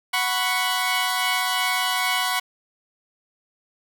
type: chord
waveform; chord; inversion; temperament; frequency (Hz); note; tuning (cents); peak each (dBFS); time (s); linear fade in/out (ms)
15% pulse; F# suspended fourth; none; equal; 740 / 987.8 / 1108.7; F#5 / B5 / C#6; 0 / 0 / 0; -19; 0.13-2.4; 10
effects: none